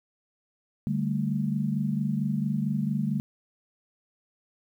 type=chord; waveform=sine; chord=D suspended fourth; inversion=none; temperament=just; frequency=146.83 / 195.78 / 220.2 Hz; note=D3 / G3 / A3; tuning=0 / -2 / +2 cents; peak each=-29 dBFS; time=0.87-3.2 s; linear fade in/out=0 ms; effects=10-bit